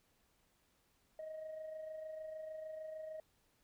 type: tone with amplitude modulation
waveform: sine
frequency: 628 Hz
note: D#5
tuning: 16 cents sharp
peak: -40 dBFS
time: 1.19-3.2 s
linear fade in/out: 2 ms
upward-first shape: sine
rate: 26.6 Hz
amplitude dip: 50%
effects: tanh soft clip ceiling -41 dBFS + pink hiss -75 dBFS RMS until 3.63 s